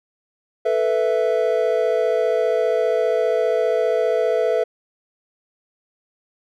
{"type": "chord", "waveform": "triangle", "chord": "A suspended second", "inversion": "none", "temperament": "just", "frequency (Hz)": [440, 495, 660], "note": ["A4", "B4", "E5"], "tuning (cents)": [0, 4, 2], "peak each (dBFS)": -19, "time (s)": [0.65, 4.64], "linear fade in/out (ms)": 10, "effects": []}